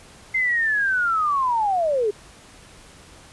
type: linear sweep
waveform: sine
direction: down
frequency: 2093 to 395.6 Hz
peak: -18 dBFS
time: 0.34-2.11 s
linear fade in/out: 10 ms
effects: pink hiss -47 dBFS RMS until 3.32 s + resampled to 24000 Hz